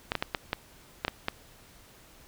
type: clicks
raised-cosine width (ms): 0.3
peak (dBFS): -11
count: 8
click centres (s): 0.119 / 0.153 / 0.225 / 0.348 / 0.531 / 1.049 / 1.081 / 1.284
effects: pink hiss -55 dBFS RMS until 2.27 s